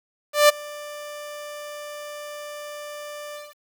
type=tone with ADSR envelope; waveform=sawtooth; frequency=591 Hz; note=D5; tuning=11 cents sharp; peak=-6 dBFS; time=0.33-3.56 s; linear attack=160 ms; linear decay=15 ms; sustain=-24 dB; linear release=210 ms; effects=8-bit